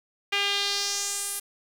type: tone with band-pass filter sweep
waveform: sawtooth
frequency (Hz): 402.3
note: G4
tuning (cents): +45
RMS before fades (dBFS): -28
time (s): 0.32-1.4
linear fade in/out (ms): 10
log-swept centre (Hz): 2600 to 11000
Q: 2.5
effects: 8-bit